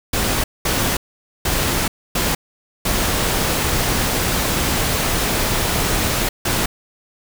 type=noise bursts at uneven times; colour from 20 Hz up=pink; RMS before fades=-19 dBFS; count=6; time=0.13-0.44 / 0.65-0.97 / 1.45-1.88 / 2.15-2.35 / 2.85-6.29 / 6.45-6.66 s; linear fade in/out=5 ms; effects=none